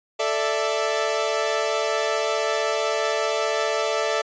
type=chord; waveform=sawtooth; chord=A suspended fourth; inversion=none; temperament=equal with one note detuned; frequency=440 / 587.3 / 662.7 Hz; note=A4 / D5 / E5; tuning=0 / 0 / +9 cents; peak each=-22 dBFS; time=0.19-4.22 s; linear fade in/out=10 ms; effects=resampled to 16000 Hz